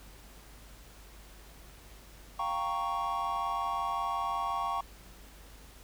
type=chord; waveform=triangle; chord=G half-diminished seventh; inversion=third; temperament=equal; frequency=698.5 / 784 / 932.3 / 1108.7 Hz; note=F5 / G5 / Bb5 / Db6; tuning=0 / 0 / 0 / 0 cents; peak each=-37 / -35 / -35 / -31 dBFS; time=2.39-4.81 s; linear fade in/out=5 ms; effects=added 50 Hz sine -52 dBFS peak until 5.83 s + pink hiss -55 dBFS RMS until 5.83 s